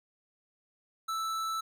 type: tone with tanh clipping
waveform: sine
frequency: 1318.5 Hz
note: E6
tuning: in tune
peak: -33 dBFS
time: 1.08-1.61 s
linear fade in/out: 10 ms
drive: 18 dB
effects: none